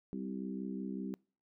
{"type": "harmonic tone with a mistuned harmonic", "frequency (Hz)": 65.41, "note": "C2", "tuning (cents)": 0, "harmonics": [3, 4, 5, 6], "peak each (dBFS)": [-40, -42, -46, -48], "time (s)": [0.13, 1.14], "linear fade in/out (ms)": 0, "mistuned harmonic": 6, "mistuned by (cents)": -17, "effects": ["noise-tail reverb RT60 0.4 s tail -26 dB re dry"]}